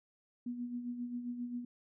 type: tone with tremolo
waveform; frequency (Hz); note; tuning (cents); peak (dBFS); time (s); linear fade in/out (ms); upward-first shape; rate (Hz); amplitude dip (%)
sine; 242.8; B3; -29; -35; 0.46-1.65; 5; sine; 7.5; 55
effects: none